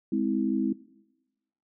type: chord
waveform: sine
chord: Ab augmented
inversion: none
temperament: just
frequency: 207.7 / 259.6 / 324.5 Hz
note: Ab3 / C4 / E4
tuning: 0 / -13 / -27 cents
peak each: -28 dBFS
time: 0.12-0.73 s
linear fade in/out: 5 ms
effects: noise-tail reverb RT60 1.0 s tail -19 dB re dry